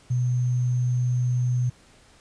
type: tone with sample-and-hold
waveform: sine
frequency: 123.47 Hz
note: B2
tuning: in tune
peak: -20 dBFS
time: 0.1-1.7 s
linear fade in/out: 10 ms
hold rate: 6300 Hz
effects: pink hiss -55 dBFS RMS until 2.2 s + resampled to 22050 Hz